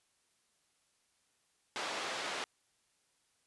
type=band-pass noise; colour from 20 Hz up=pink; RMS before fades=-39 dBFS; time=1.76-2.44 s; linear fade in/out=0 ms; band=540 to 5000 Hz; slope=12 dB/octave; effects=white hiss -75 dBFS RMS until 3.46 s + resampled to 24000 Hz